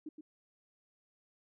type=tone with echo; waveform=sine; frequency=307.2 Hz; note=D#4; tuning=22 cents flat; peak=-40 dBFS; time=0.06-0.09 s; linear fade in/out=5 ms; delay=120 ms; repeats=1; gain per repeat=-6 dB; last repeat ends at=0.21 s; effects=none